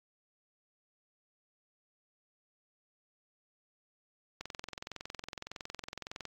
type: click train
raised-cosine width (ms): 0.2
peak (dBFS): -23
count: 41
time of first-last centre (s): 4.41-6.253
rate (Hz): 21.7
effects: AAC 48 kbps